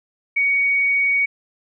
sine tone, 2242 Hz, C#7, 19 cents sharp, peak -15 dBFS, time 0.36-1.26 s, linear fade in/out 10 ms, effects none

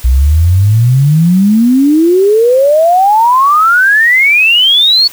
sine exponential sweep, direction up, 60 to 4479 Hz, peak -4 dBFS, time 0.04-5.08 s, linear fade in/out 10 ms, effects white hiss -32 dBFS RMS until 5.12 s

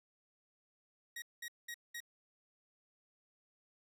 sawtooth tone bursts, 1892 Hz, A#6, 25 cents sharp, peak -39 dBFS, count 4, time 1.16-2.004 s, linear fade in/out 5 ms, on 61 ms, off 200 ms, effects none

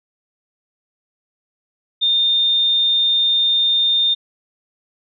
sine tone, 3630 Hz, A#7, 47 cents flat, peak -13 dBFS, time 2.01-4.15 s, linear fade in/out 20 ms, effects none

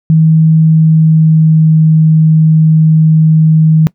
sine tone with pitch glide, 159.4 to 158.02 Hz, D#3 to D#3, +42 to +27 cents, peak -3 dBFS, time 0.1-3.87 s, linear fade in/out 0 ms, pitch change -15 cents, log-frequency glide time 0.57-1.76 s, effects noise-tail reverb RT60 0.1 s tail -21 dB re dry

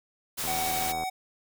white noise, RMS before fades -32 dBFS, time 0.37-0.93 s, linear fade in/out 20 ms
click train, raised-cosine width 1 ms, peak -24 dBFS, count 49, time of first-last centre 0.44-1.036 s, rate 80.6 Hz
square tone, 751 Hz, F#5, 26 cents sharp, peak -30 dBFS, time 0.47-1.1 s, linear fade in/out 10 ms
effects none

